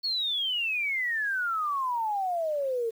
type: exponential sweep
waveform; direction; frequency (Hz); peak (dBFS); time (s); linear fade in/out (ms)
sine; down; 4435 to 443.5; -26; 0.03-2.91; 20
effects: 9-bit